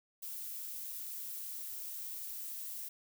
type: noise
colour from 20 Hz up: violet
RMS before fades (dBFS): -43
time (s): 0.22-2.89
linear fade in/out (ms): 10
effects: none